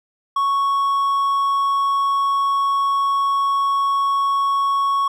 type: tone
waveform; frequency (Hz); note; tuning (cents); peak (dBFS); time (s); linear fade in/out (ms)
triangle; 1108.7; C#6; 0; -14; 0.36-5.08; 5
effects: none